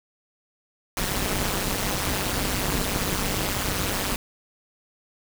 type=noise with amplitude modulation; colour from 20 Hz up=pink; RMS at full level=-22 dBFS; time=0.97-4.16 s; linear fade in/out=2 ms; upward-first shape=sine; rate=197 Hz; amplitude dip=95%; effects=none